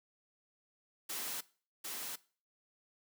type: noise with echo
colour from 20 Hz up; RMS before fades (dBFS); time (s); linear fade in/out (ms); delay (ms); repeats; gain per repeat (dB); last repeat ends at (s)
white; -40; 1.09-1.41; 10; 750; 1; -2; 2.16
effects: noise-tail reverb RT60 0.4 s tail -20 dB re dry + high-pass 200 Hz 12 dB/octave